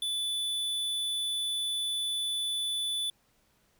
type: tone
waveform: square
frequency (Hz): 3480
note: A7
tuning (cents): -20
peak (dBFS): -30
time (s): 0.02-3.1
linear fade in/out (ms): 2
effects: pink hiss -69 dBFS RMS until 3.79 s